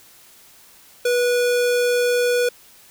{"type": "tone", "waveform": "square", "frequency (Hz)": 487.9, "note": "B4", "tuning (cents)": -21, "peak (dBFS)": -17, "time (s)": [1.05, 2.49], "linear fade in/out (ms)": 5, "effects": ["white hiss -49 dBFS RMS until 2.9 s"]}